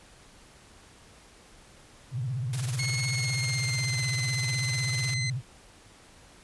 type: tone with vibrato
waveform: sine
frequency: 126 Hz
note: B2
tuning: 35 cents sharp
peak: -28 dBFS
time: 2.11-5.42 s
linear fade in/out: 50 ms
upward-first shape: triangle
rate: 16 Hz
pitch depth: 240 cents each way
type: noise with tremolo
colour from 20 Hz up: white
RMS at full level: -35 dBFS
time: 2.53-5.14 s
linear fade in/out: 2 ms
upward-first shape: sine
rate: 20 Hz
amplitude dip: 65%
type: tone with pitch glide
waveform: 20% pulse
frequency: 2174 to 2052 Hz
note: C#7 to C7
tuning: -34 to -34 cents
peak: -25 dBFS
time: 2.79-5.3 s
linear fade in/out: 2 ms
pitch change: -100 cents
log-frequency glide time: 3.16-4.07 s
effects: pink hiss -54 dBFS RMS until 6.43 s + resampled to 24000 Hz